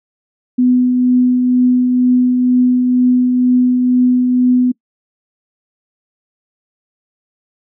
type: tone with tremolo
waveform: sine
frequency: 250 Hz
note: B3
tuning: 21 cents sharp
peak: -7 dBFS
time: 0.58-4.72 s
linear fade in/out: 10 ms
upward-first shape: triangle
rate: 2.1 Hz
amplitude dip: 35%
effects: noise-tail reverb RT60 0.1 s tail -24 dB re dry